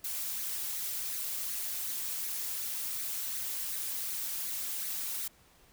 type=noise with flanger; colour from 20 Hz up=blue; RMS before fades=-36 dBFS; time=0.04-5.28 s; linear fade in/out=5 ms; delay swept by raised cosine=0.47 to 3.67 ms; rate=2.7 Hz; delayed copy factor=+0.5; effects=pink hiss -62 dBFS RMS until 5.72 s